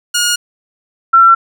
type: tone pair in turn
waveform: 10% pulse / sine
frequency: 1433 / 1352.6 Hz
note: F6 / E6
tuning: +44 / +44 cents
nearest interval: minor second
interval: 100 cents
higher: first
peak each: -3 dBFS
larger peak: neither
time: 0.14-0.36 / 1.13-1.35 s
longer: neither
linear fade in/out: 10 ms
effects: none